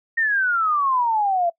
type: exponential sweep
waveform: sine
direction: down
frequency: 1864.7 to 671 Hz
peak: -17 dBFS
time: 0.17-1.5 s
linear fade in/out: 10 ms
effects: noise-tail reverb RT60 0.1 s tail -22 dB re dry